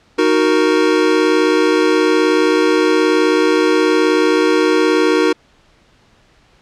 square chord, D# minor, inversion none, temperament equal, 311.1 / 370 / 466.2 Hz, D#4 / F#4 / A#4, 0 / 0 / 0 cents, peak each -16 dBFS, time 0.18-5.33 s, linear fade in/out 10 ms, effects pink hiss -52 dBFS RMS until 6.61 s + low-pass 5000 Hz 12 dB/octave

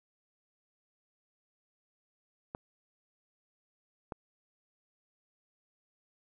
clicks, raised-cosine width 1 ms, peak -24 / -24 dBFS, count 2, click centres 2.549 / 4.122 s, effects none

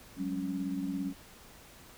sine chord, F# suspended second, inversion none, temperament equal with one note detuned, 185 / 202.6 / 277.2 Hz, F#3 / G#3 / C#4, 0 / -43 / 0 cents, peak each -37 / -39 / -34 dBFS, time 0.16-1.14 s, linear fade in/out 50 ms, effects pink hiss -54 dBFS RMS until 1.97 s

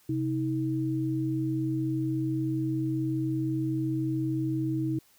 sine tone pair together, 131.34 / 318.2 Hz, C3 / D#4, +7 / +39 cents, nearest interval octave + minor third, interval 1532 cents, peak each -30 / -28 dBFS, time 0.09-4.99 s, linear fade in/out 5 ms, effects white hiss -62 dBFS RMS until 5.18 s

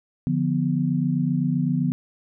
sine chord, B diminished, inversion first, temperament equal, 146.83 / 174.61 / 246.9 Hz, D3 / F3 / B3, 0 / 0 / 0 cents, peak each -24 dBFS, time 0.27-1.92 s, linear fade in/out 0 ms, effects none

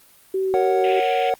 sine tone with vibrato, 379.7 Hz, F#4, 45 cents sharp, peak -19 dBFS, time 0.34-1 s, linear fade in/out 5 ms, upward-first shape sine, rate 3.5 Hz, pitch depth 10 cents each way
triangle chord, F# major, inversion first, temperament equal, 466.2 / 554.4 / 740 Hz, A#4 / C#5 / F#5, 0 / 0 / 0 cents, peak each -22 / -22 / -18 dBFS, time 0.54-1.34 s, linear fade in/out 0 ms
pink band-pass noise, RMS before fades -32 dBFS, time 0.84-1.3 s, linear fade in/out 0 ms, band 2100 to 3100 Hz, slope 48 dB/octave
effects white hiss -52 dBFS RMS until 1.39 s + Opus 32 kbps

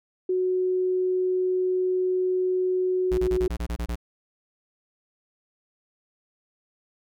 sine tone, 368.6 Hz, F#4, 7 cents flat, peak -21 dBFS, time 0.29-3.48 s, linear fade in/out 5 ms
square tone bursts, 58.8 Hz, A#1, 16 cents sharp, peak -27 dBFS, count 9, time 3.11-3.957 s, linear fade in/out 10 ms, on 71 ms, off 26 ms
effects none

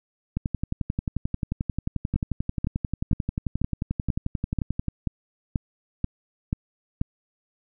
two click trains, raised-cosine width 5 ms, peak -13 / -11 dBFS, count 52 / 11, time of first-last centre 0.37-4.883 / 2.16-7.014 s, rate 11.3 / 2.06 Hz, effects none

